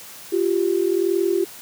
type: tone pair together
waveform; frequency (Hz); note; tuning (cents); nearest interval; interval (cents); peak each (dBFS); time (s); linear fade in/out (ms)
sine; 347.8 / 389.2; F4 / G4; -7 / -12; major second; 195; -20; 0.32-1.45; 10
effects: white hiss -40 dBFS RMS until 1.61 s + high-pass 100 Hz 12 dB/octave